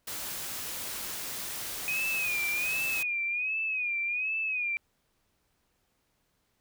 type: noise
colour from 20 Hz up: white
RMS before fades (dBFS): -37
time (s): 0.07-3.03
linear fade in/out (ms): 5
type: tone with vibrato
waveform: sine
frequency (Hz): 2489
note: D#7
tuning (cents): 0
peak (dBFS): -28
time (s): 1.88-4.77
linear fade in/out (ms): 0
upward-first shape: sine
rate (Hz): 1.3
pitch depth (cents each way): 100
effects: pink hiss -74 dBFS RMS until 6.6 s